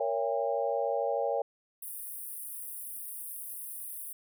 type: chord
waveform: sine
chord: A# diminished seventh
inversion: none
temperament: just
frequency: 466.2 / 559.4 / 671.3 / 805.5 Hz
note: A#4 / C#5 / E5 / G5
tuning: 0 / +16 / +31 / +47 cents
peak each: -33 / -31 / -35 / -34 dBFS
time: 0-1.42 s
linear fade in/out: 5 ms
type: high-pass noise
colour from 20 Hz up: pink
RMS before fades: -41 dBFS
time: 1.82-4.13 s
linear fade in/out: 5 ms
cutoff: 9100 Hz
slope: 96 dB/octave
effects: none